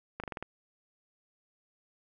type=slowing click train; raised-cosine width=0.5 ms; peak=-22 dBFS; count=6; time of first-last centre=0.2-0.426 s; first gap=37 ms; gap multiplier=1.1; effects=none